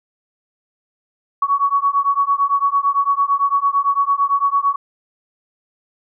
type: beating tone pair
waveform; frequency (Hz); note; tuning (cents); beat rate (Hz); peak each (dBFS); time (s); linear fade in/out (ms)
sine; 1117 / 1125.9; C#6 / C#6; +13 / +27; 8.9; -17; 1.42-4.76; 5
effects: none